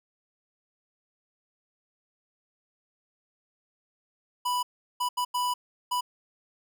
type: tone bursts at uneven times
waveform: square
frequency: 987.8 Hz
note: B5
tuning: in tune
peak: -26 dBFS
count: 5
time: 4.45-4.63 / 5-5.09 / 5.17-5.25 / 5.34-5.54 / 5.91-6.01 s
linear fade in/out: 10 ms
effects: none